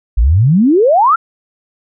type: exponential sweep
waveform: sine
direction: up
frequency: 49.36 to 1396.9 Hz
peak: -6 dBFS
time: 0.17-1.16 s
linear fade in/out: 10 ms
effects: none